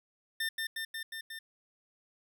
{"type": "tone with echo", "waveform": "25% pulse", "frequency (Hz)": 1800, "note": "A6", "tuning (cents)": 39, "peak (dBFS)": -27, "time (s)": [0.4, 0.49], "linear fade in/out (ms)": 5, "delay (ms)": 180, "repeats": 5, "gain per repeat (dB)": -2, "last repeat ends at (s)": 1.39, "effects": []}